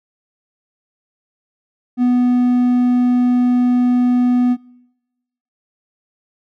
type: tone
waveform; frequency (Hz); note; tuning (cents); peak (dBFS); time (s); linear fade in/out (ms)
triangle; 246.9; B3; 0; -9; 1.97-4.57; 50
effects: noise-tail reverb RT60 1.0 s tail -25 dB re dry